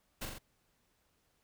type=noise with echo; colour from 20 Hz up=pink; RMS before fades=-39 dBFS; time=0.21-0.26 s; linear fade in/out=10 ms; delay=42 ms; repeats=3; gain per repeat=-3 dB; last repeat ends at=0.386 s; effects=pink hiss -75 dBFS RMS until 1.43 s